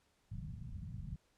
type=low-pass noise; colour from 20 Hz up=white; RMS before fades=-45 dBFS; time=0.31-1.16 s; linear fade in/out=5 ms; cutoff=180 Hz; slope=48 dB/octave; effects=pink hiss -75 dBFS RMS until 1.37 s + low-pass 10000 Hz 12 dB/octave